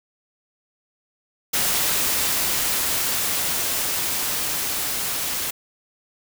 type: noise with level ramp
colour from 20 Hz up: white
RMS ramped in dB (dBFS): -21 to -26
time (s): 1.53-5.51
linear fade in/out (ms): 10
effects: none